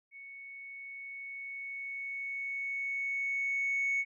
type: tone with level ramp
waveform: sine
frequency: 2217 Hz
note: C#7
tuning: in tune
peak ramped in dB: -46 to -26 dBFS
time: 0.11-4.05 s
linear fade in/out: 50 ms
effects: tanh soft clip ceiling -25 dBFS